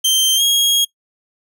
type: tone with pitch glide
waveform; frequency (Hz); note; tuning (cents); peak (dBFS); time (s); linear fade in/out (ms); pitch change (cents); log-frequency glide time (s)
sawtooth; 3136 to 3279; G7 to G#7; 0 to -23; -9; 0.04-0.85; 10; +77; 0.36-0.42
effects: noise-tail reverb RT60 0.1 s tail -21 dB re dry